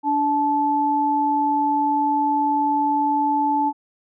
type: tone pair together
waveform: sine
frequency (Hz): 290.3 / 870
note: D4 / A5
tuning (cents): -20 / -20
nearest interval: octave + perfect fifth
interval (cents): 1900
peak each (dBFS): -23 / -18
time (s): 0.03-3.73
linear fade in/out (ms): 50
effects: none